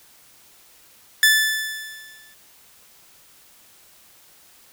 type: tone with exponential decay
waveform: sawtooth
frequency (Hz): 1749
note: A6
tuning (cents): -11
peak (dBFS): -7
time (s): 1.23-2.34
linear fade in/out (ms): 1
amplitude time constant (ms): 240
effects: white hiss -52 dBFS RMS until 4.72 s